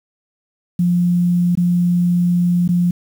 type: tone with dropouts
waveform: sine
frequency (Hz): 175.8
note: F3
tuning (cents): +12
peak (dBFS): -12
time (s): 0.79-2.91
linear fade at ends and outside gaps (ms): 5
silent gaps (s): 1.553-1.573 / 2.678-2.689
effects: 7-bit